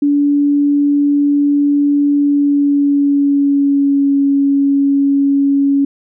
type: tone with pitch glide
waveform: sine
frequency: 287.5 to 279 Hz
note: D4 to C#4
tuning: -37 to +11 cents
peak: -9 dBFS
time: 0.02-5.85 s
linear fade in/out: 5 ms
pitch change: -52 cents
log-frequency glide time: 2.15-4.16 s
effects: none